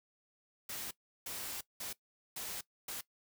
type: noise bursts at uneven times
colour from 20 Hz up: white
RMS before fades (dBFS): -42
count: 5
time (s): 0.69-0.91 / 1.26-1.61 / 1.8-1.93 / 2.36-2.61 / 2.88-3.01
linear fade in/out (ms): 5
effects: noise-tail reverb RT60 0.1 s tail -19 dB re dry